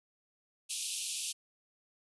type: band-pass noise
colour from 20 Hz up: white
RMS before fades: -38 dBFS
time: 0.69-1.33 s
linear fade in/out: 20 ms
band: 2500 to 11000 Hz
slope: 96 dB/octave
effects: none